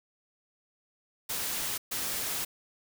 white noise bursts at uneven times, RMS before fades -33 dBFS, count 2, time 1.29-1.78 / 1.91-2.45 s, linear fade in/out 10 ms, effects none

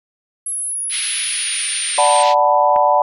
sine linear sweep, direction down, 10850 to 8640 Hz, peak -20 dBFS, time 0.46-2.23 s, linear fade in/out 5 ms
white band-pass noise, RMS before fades -25 dBFS, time 0.89-2.35 s, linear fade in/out 50 ms, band 2000 to 4300 Hz, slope 24 dB/octave
sine chord, B minor seventh, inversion first, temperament equal, 587.3 / 740 / 880 / 987.8 Hz, D5 / F#5 / A5 / B5, 0 / 0 / 0 / 0 cents, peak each -16 dBFS, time 1.98-3.02 s, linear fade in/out 2 ms
click, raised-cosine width 0.5 ms, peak -14 dBFS, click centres 2.762 s
effects none

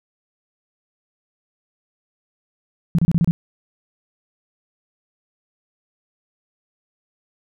sine tone bursts, 168.4 Hz, E3, 37 cents sharp, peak -12 dBFS, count 6, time 2.95-3.31 s, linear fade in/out 0 ms, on 35 ms, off 30 ms, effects none

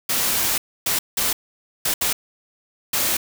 white noise bursts at uneven times, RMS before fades -21 dBFS, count 6, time 0.09-0.58 / 0.86-0.99 / 1.17-1.33 / 1.85-1.94 / 2.01-2.13 / 2.93-3.17 s, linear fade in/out 5 ms, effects none

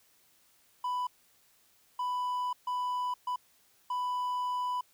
triangle tone bursts at uneven times, 993 Hz, B5, 9 cents sharp, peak -28 dBFS, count 5, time 0.84-1.07 / 1.99-2.53 / 2.67-3.14 / 3.27-3.36 / 3.9-4.81 s, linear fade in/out 5 ms, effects white hiss -66 dBFS RMS until 4.93 s

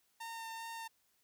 sawtooth tone with vibrato, 910 Hz, A#5, 42 cents flat, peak -39 dBFS, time 0.2-0.88 s, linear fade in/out 10 ms, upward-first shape sine, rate 2.5 Hz, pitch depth 11 cents each way, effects white hiss -75 dBFS RMS until 1.23 s

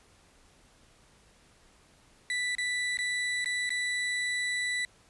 35% pulse tone with dropouts, 1975.5 Hz, B6, in tune, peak -27 dBFS, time 2.3-4.85 s, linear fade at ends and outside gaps 1 ms, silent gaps 2.551-2.583 / 2.972-2.988 / 3.445-3.458 / 3.693-3.704 s, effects pink hiss -61 dBFS RMS until 5.09 s + resampled to 24000 Hz

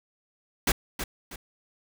pink noise with echo, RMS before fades -22 dBFS, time 0.67-0.72 s, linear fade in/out 5 ms, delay 320 ms, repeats 2, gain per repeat -9 dB, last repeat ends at 1.36 s, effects none

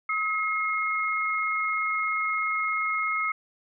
sine tone pair together, 1277.1 / 2154 Hz, D#6 / C7, +45 / +50 cents, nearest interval major sixth, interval 905 cents, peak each -27 dBFS, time 0.09-3.32 s, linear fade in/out 5 ms, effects none

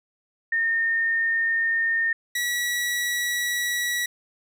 sine / sawtooth tone pair in turn, 1827 / 1935.6 Hz, A#6 / B6, -35 / -35 cents, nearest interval minor second, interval 100 cents, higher second, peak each -20 dBFS, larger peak neither, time 0.52-2.13 / 2.35-4.06 s, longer second, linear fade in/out 5 ms, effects none

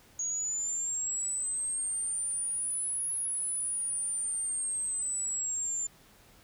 sine exponential two-way sweep, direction up then down, 6645 to 10550 to 7180 Hz, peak -30 dBFS, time 0.19-5.87 s, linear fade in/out 5 ms, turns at 3.13 s, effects pink hiss -59 dBFS RMS until 6.43 s

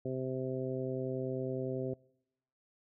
harmonic tone, 130.2 Hz, C3, 8 cents flat, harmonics 1 / 2 / 3 / 4 / 5, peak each -39 / -40 / -38 / -41 / -46 dBFS, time 0.05-1.94 s, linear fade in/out 5 ms, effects noise-tail reverb RT60 0.9 s tail -26 dB re dry

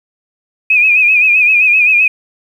sine tone with vibrato, 2489 Hz, D#7, in tune, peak -6 dBFS, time 0.7-2.08 s, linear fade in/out 5 ms, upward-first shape sine, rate 7.7 Hz, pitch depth 68 cents each way, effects 7-bit

